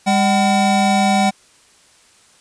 square tone pair together, 201.3 / 760 Hz, G3 / F#5, +46 / +46 cents, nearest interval octave + major seventh, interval 2300 cents, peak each -16 dBFS, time 0.06-1.31 s, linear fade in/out 20 ms, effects white hiss -51 dBFS RMS until 2.4 s + resampled to 22050 Hz

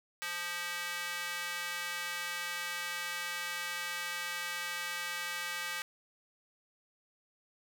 square tone with high-pass filter, 174.61 Hz, F3, in tune, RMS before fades -38 dBFS, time 0.22-5.82 s, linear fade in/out 0 ms, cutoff 1700 Hz, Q 1.5, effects none

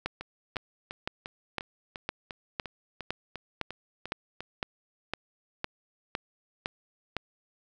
two click trains, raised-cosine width 0.3 ms, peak -14 / -22 dBFS, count 15 / 13, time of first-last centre 0.06-7.167 / 0.21-4.406 s, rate 1.97 / 2.86 Hz, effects none

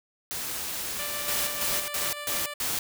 white noise, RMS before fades -33 dBFS, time 0.31-1.88 s, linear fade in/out 0 ms
10% pulse tone with tremolo, 587.3 Hz, D5, in tune, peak -26 dBFS, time 0.99-2.54 s, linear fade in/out 5 ms, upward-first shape square, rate 6.8 Hz, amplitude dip 25%
white noise bursts, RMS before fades -29 dBFS, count 5, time 1.28-2.79 s, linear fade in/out 2 ms, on 190 ms, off 140 ms
effects none

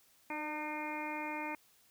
harmonic tone with a mistuned harmonic, 303.7 Hz, D#4, 42 cents flat, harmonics 1 / 2 / 3 / 4 / 5 / 6 / 7 / 8, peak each -43 / -47 / -41 / -51 / -52 / -52 / -45 / -45 dBFS, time 0.3-1.55 s, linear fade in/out 2 ms, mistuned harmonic 2, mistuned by -24 cents, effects white hiss -67 dBFS RMS until 1.9 s

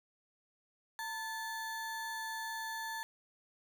square ring-modulated tone, 1318.5 Hz, E6, in tune, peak -36 dBFS, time 0.99-3.03 s, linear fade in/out 0 ms, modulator 418 Hz, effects none

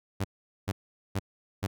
sawtooth tone bursts, 98 Hz, G2, in tune, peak -23 dBFS, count 4, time 0.2-1.67 s, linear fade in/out 10 ms, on 45 ms, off 430 ms, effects none

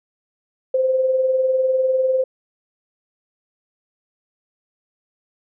sine tone with tremolo, 520 Hz, C5, 11 cents flat, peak -13 dBFS, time 0.74-2.24 s, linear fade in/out 5 ms, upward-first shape sine, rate 20 Hz, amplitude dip 45%, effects none

